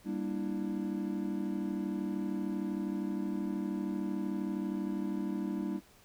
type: chord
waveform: triangle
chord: E half-diminished seventh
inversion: first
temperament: just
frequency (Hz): 197.78 / 237.3 / 296.7 / 329.6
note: G3 / Bb3 / D4 / E4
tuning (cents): +16 / +31 / +18 / 0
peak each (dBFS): -34 / -38 / -36 / -37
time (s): 0.04-5.81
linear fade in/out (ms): 50
effects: pink hiss -61 dBFS RMS until 6.04 s